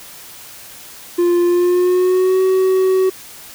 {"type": "tone with pitch glide", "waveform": "triangle", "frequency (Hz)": [349.2, 376.4], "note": ["F4", "F#4"], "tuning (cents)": [0, 30], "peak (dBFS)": -9, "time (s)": [1.18, 3.1], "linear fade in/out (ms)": 10, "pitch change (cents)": 130, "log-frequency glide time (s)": [1.45, 2.41], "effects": ["white hiss -37 dBFS RMS until 3.54 s"]}